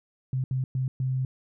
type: tone bursts at uneven times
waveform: sine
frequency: 130.2 Hz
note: C3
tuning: 8 cents flat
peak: -24 dBFS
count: 4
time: 0.33-0.44 / 0.51-0.64 / 0.75-0.88 / 1-1.25 s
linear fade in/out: 2 ms
effects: none